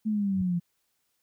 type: exponential sweep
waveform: sine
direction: down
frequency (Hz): 220 to 170.4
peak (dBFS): -24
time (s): 0.05-0.6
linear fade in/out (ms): 20
type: tone with exponential growth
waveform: sine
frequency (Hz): 98.2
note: G2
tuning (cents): +4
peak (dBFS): -30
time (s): 0.26-0.42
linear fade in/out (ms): 5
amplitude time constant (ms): 34
effects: white hiss -75 dBFS RMS until 1.22 s